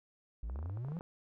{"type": "exponential sweep", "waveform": "triangle", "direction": "up", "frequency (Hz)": [51.3, 178.5], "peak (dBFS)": -35, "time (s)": [0.43, 0.99], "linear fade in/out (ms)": 0}
{"type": "clicks", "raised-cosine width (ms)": 1, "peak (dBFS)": -36, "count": 12, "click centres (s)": [0.498, 0.559, 0.59, 0.628, 0.659, 0.697, 0.773, 0.848, 0.885, 0.92, 0.968, 1.009]}
{"effects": []}